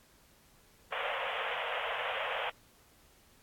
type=band-pass noise; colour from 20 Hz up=pink; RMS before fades=-36 dBFS; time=0.92-2.5 s; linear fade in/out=5 ms; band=480 to 3300 Hz; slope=96 dB/octave; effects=pink hiss -63 dBFS RMS until 3.42 s + AAC 64 kbps